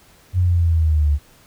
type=linear sweep; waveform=sine; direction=down; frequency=92.2 to 71 Hz; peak=-13 dBFS; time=0.33-1.19 s; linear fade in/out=50 ms; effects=pink hiss -51 dBFS RMS until 1.46 s